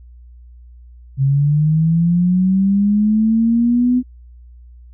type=linear sweep; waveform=sine; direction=up; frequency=133 to 252.7 Hz; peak=-11 dBFS; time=1.17-4.03 s; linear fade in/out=50 ms; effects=added 60 Hz sine -38 dBFS peak until 4.93 s